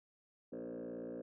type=tone with frequency modulation; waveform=sine; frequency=385.8 Hz; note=G4; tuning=28 cents flat; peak=-40 dBFS; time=0.52-1.22 s; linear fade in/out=10 ms; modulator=57.9 Hz; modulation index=3; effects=tanh soft clip ceiling -40 dBFS